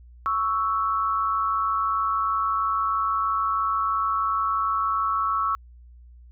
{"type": "tone pair together", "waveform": "sine", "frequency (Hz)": [1112.2, 1318.5], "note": ["C#6", "E6"], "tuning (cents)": [5, 0], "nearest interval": "minor third", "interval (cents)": 295, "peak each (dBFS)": -24, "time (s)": [0.26, 5.55], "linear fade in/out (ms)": 0, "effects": ["added 60 Hz sine -45 dBFS peak until 6.31 s"]}